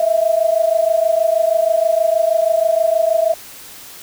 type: tone pair together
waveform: sine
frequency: 642 / 668.3 Hz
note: E5 / E5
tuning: -46 / +24 cents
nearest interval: minor second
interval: 70 cents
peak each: -15 dBFS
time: 0-3.34 s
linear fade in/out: 5 ms
effects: white hiss -37 dBFS RMS until 4.02 s